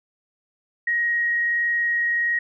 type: tone with frequency modulation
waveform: sine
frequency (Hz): 1886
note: A#6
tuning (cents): +20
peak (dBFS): -19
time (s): 0.87-2.39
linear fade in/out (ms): 5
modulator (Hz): 21.4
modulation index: 0.36
effects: none